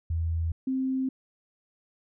sine tone pair in turn, 82.41 / 262.5 Hz, E2 / C4, 0 / +6 cents, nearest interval octave + minor sixth, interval 2006 cents, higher second, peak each -25 dBFS, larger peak neither, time 0.1-0.52 / 0.67-1.09 s, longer neither, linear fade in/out 5 ms, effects none

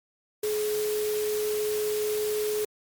sine tone in noise, 424.2 Hz, G#4, 37 cents sharp, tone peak -25 dBFS, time 0.43-2.65 s, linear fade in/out 5 ms, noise white, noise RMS -36 dBFS, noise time 0.43-2.65 s, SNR +8 dB, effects MP3 96 kbps

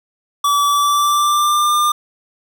square tone with pitch glide, 1151 to 1200.6 Hz, D6 to D6, -35 to +38 cents, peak -13 dBFS, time 0.44-1.92 s, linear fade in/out 5 ms, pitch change +73 cents, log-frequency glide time 0.66-1.74 s, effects none

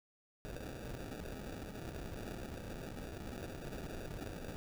pink noise with sample-and-hold, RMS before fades -45 dBFS, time 0.45-4.56 s, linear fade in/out 0 ms, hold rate 1050 Hz, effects none

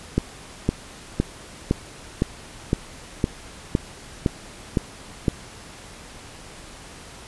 click train, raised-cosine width 3 ms, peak -5 dBFS, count 11, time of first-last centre 0.18-5.282 s, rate 1.96 Hz, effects pink hiss -42 dBFS RMS until 7.27 s + resampled to 24000 Hz

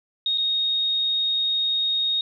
sine tone with dropouts, 3729 Hz, A#7, in tune, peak -20 dBFS, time 0.26-2.21 s, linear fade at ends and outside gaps 2 ms, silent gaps 0.376-0.381 s, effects none

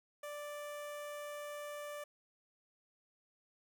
sawtooth tone with notch filter, 587.3 Hz, D5, in tune, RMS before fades -45 dBFS, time 0.23-2.04 s, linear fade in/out 5 ms, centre 4400 Hz, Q 1.5, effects none

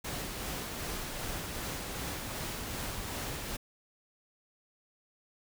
pink noise with tremolo, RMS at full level -37 dBFS, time 0.04-3.57 s, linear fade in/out 10 ms, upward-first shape sine, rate 2.6 Hz, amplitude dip 25%, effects none

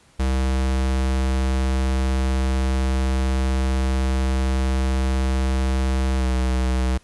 square tone with pitch glide, 65.41 to 63.84 Hz, C2 to C2, 0 to -42 cents, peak -19 dBFS, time 0.19-6.98 s, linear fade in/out 10 ms, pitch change -42 cents, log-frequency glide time 6.17-6.26 s, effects pink hiss -55 dBFS RMS until 7.03 s + resampled to 24000 Hz

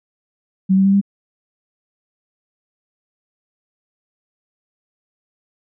sine tone with pitch steps, 190 / 192.99 / 196.02 / 199.1 Hz, F#3 / G3 / G3 / G3, +46 / -27 / 0 / +27 cents, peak -10 dBFS, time 0.69-1.014 s, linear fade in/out 20 ms, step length 81 ms, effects none

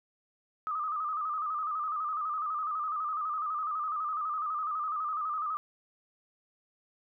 sine tone with vibrato, 1231 Hz, D#6, 19 cents flat, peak -30 dBFS, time 0.67-5.57 s, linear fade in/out 0 ms, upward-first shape square, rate 12 Hz, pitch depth 59 cents each way, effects none

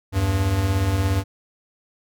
square beating tone pair, 79.7 / 96.7 Hz, D#2 / G2, +42 / -23 cents, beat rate 17 Hz, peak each -26 / -20 dBFS, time 0.12-1.24 s, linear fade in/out 50 ms, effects none

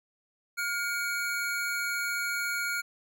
square tone pair together, 1423.2 / 2257 Hz, F6 / C#7, +32 / +31 cents, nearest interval minor sixth, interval 799 cents, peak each -31 / -35 dBFS, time 0.57-2.82 s, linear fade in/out 20 ms, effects none

